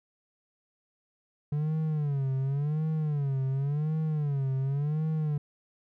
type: tone with vibrato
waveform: triangle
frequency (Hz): 144.9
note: D3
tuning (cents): -23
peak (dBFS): -24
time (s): 1.52-5.38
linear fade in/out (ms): 5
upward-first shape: sine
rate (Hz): 0.91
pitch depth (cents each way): 150
effects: none